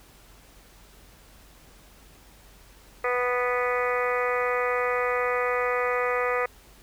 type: harmonic tone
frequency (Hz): 246.9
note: B3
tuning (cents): 0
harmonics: 2 / 3 / 4 / 5 / 6 / 7 / 8 / 9 / 10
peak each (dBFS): -26 / -34 / -35 / -29 / -39 / -37 / -31 / -38 / -39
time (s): 3.04-6.46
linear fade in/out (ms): 5
effects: added 47 Hz sine -54 dBFS peak until 6.82 s + pink hiss -54 dBFS RMS until 6.82 s